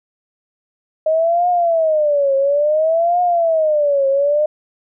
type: tone with vibrato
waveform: sine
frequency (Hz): 623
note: D#5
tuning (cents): +2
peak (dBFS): -12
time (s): 1.06-4.46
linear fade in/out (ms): 5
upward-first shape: triangle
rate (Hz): 0.58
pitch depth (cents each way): 250
effects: none